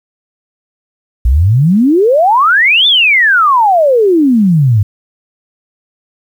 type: exponential two-way sweep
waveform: sine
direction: up then down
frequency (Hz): 55.8 to 3604 to 97.2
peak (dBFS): -5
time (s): 1.25-4.83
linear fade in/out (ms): 5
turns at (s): 2.87
effects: 7-bit